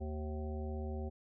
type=harmonic tone with a mistuned harmonic; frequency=76.4 Hz; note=D#2; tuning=31 cents flat; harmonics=1 / 3 / 5 / 7 / 9 / 10; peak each=-38 / -45 / -46 / -50 / -55 / -52 dBFS; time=0-1.1 s; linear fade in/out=20 ms; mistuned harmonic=9; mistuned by=-51 cents; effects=none